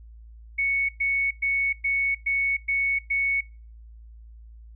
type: tone bursts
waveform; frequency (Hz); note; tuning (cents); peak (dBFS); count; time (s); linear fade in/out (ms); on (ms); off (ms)
sine; 2217; C#7; 0; -21; 7; 0.58-3.41; 10; 310; 110
effects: noise-tail reverb RT60 0.4 s tail -26 dB re dry + added 56 Hz sine -43 dBFS peak until 4.75 s